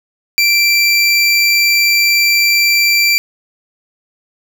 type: tone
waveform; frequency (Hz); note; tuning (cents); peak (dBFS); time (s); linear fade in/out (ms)
25% pulse; 2349; D7; 0; -5; 0.38-3.18; 0
effects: none